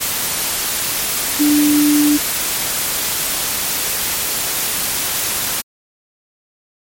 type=tone in noise; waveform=sine; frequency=295 Hz; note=D4; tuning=8 cents sharp; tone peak=-10 dBFS; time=1.39-2.18 s; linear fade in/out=20 ms; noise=white; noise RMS=-19 dBFS; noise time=0-5.62 s; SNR=+6 dB; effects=MP3 64 kbps